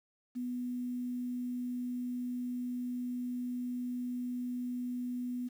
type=tone with quantisation; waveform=sine; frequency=246.9 Hz; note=B3; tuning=in tune; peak=-34 dBFS; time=0.35-5.49 s; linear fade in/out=20 ms; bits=10; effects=none